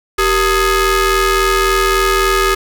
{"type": "ring-modulated tone", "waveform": "sawtooth", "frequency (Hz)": 428.9, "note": "A4", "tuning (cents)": -44, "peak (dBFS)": -4, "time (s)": [0.18, 2.55], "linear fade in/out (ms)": 10, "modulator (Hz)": 816, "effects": ["7-bit"]}